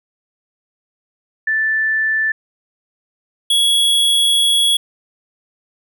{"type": "tone pair in turn", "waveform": ["sine", "square"], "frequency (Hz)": [1760, 3347], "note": ["A6", "G#7"], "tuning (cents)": [0, 13], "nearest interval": "major seventh", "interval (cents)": 1113, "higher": "second", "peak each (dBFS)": [-14, -12], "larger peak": "second", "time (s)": [[1.47, 2.32], [3.5, 4.77]], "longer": "second", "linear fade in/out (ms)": 5, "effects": []}